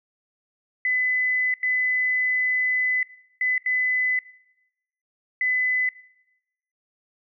sine tone bursts at uneven times, 2009 Hz, B6, 29 cents sharp, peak -20 dBFS, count 5, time 0.85-1.54 / 1.63-3.03 / 3.41-3.58 / 3.66-4.19 / 5.41-5.89 s, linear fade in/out 2 ms, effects noise-tail reverb RT60 0.9 s tail -19 dB re dry

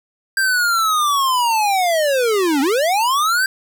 square linear two-way sweep, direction down then up, 1590 to 261.6 to 1590 Hz, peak -15 dBFS, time 0.37-3.46 s, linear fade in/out 2 ms, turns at 2.61 s, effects none

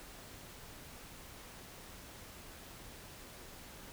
silence, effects pink hiss -52 dBFS RMS until 3.92 s

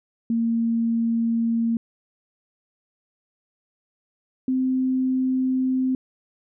sine tone pair in turn, 230 / 259 Hz, A#3 / C4, -23 / -17 cents, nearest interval major second, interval 206 cents, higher second, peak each -19 dBFS, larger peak neither, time 0.3-1.77 / 4.48-5.95 s, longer neither, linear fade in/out 2 ms, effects none

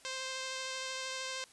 5% pulse tone with vibrato, 523.3 Hz, C5, in tune, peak -26 dBFS, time 0.05-1.44 s, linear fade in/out 0 ms, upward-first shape triangle, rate 13 Hz, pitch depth 11 cents each way, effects white hiss -60 dBFS RMS until 1.52 s + resampled to 24000 Hz

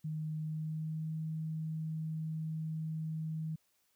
sine tone with pitch glide, 155.56 to 158.28 Hz, D#3 to D#3, 0 to +30 cents, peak -35 dBFS, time 0.04-3.56 s, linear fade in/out 10 ms, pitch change +30 cents, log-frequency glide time 0.4-1.13 s, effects white hiss -75 dBFS RMS until 3.95 s

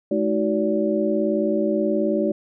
sine tone cluster, 214.1 / 316.5 / 375.2 / 575 Hz, A3 / D#4 / F#4 / D5, -47 / +30 / +24 / -37 cents, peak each -24 dBFS, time 0.11-2.32 s, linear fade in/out 5 ms, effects none

